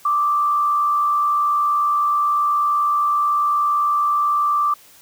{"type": "tone with frequency modulation", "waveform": "sine", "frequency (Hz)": 1175, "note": "D6", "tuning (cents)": 1, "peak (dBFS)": -15, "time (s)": [0.05, 4.74], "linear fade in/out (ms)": 5, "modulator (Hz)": 79, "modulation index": 0.43, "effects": ["white hiss -48 dBFS RMS until 5.01 s"]}